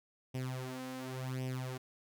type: tone with flanger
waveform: sawtooth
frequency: 129.1 Hz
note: C3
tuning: 23 cents flat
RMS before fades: -40 dBFS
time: 0.34-1.78 s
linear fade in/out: 10 ms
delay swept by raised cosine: 0.35 to 4.05 ms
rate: 0.91 Hz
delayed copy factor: +0.75
effects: none